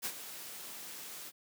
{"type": "noise with ADSR envelope", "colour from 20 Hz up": "white", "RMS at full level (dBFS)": -35, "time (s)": [0.02, 1.32], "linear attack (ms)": 33, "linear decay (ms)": 61, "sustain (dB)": -11, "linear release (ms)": 43, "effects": ["high-pass 150 Hz 12 dB/octave"]}